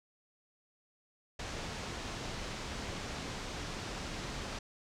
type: low-pass noise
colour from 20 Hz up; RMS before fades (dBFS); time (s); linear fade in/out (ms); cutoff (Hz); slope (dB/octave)
pink; -41; 1.39-4.59; 5; 6900; 24
effects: none